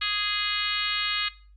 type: harmonic tone with a mistuned harmonic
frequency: 415.3 Hz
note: G#4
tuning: in tune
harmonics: 3 / 4 / 5 / 6 / 7 / 8 / 9 / 10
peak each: -34 / -34 / -34 / -34 / -34 / -34 / -34 / -34 dBFS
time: 0.01-1.29 s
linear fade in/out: 10 ms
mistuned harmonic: 10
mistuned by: +36 cents
effects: noise-tail reverb RT60 0.4 s tail -19 dB re dry + added 50 Hz sine -50 dBFS peak until 1.56 s